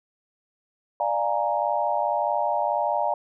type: chord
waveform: sine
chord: Bb dominant seventh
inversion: first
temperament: equal with one note detuned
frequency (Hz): 593.8 / 698.5 / 830.6 / 932.3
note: D5 / F5 / Ab5 / Bb5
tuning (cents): +19 / 0 / 0 / 0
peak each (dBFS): -27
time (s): 1-3.14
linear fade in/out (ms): 2
effects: none